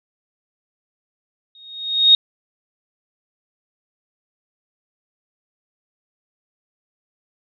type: tone with exponential growth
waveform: sine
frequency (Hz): 3729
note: A#7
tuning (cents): 0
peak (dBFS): -5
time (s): 1.55-2.15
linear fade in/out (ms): 2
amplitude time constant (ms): 130
effects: none